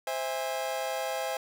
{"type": "chord", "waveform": "40% pulse", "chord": "C augmented", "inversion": "none", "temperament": "just", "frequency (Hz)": [523.3, 654.1, 817.6], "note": ["C5", "E5", "G#5"], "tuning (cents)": [0, -14, -27], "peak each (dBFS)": -34, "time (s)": [0.07, 1.37], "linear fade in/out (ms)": 2, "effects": []}